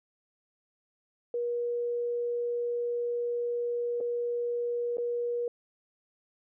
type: tone with dropouts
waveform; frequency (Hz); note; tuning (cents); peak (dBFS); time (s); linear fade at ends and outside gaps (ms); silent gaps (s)
sine; 478.6; A#4; +46; -28; 1.34-5.48; 2; 4.004-4.009 / 4.971-4.982
effects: none